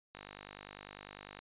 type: click train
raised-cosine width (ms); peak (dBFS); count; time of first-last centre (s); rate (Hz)
0.3; -30; 63; 0.15-1.39; 50
effects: resampled to 8000 Hz